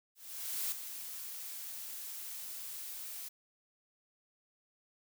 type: noise with ADSR envelope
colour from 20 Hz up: blue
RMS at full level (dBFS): -35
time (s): 0.15-3.29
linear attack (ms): 570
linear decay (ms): 4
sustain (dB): -9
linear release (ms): 12
effects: none